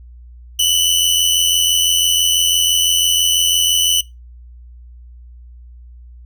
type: tone pair together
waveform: sawtooth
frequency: 2947 / 3033 Hz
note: F#7 / F#7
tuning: -8 / +42 cents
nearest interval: unison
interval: 50 cents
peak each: -12 dBFS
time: 0.59-4.01 s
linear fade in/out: 5 ms
effects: noise-tail reverb RT60 0.2 s tail -19 dB re dry + added 60 Hz sine -36 dBFS peak until 6.25 s